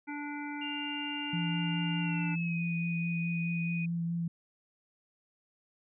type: harmonic tone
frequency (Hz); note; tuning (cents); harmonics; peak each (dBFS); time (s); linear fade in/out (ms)
291.9; D4; -10; 1 / 3 / 5 / 7 / 8; -38 / -43 / -45 / -46 / -47; 0.07-2.36; 20
type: tone with pitch glide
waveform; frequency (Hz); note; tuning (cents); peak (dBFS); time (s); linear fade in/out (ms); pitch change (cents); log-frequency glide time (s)
sine; 2794 to 2475; F7 to D#7; 0 to -10; -37; 0.61-3.86; 10; -210; 1.99-2.65
type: tone with vibrato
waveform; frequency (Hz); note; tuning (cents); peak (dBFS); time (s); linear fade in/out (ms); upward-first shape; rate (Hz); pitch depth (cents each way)
sine; 169.1; E3; +44; -30; 1.33-4.28; 5; sine; 4.7; 14
effects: none